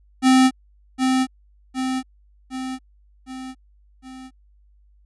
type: tone with echo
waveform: square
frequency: 259.9 Hz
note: C4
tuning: 11 cents flat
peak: -12 dBFS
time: 0.22-0.51 s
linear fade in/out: 50 ms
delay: 760 ms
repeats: 5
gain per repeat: -5 dB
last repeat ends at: 4.31 s
effects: added 50 Hz sine -52 dBFS peak until 5.05 s + resampled to 24000 Hz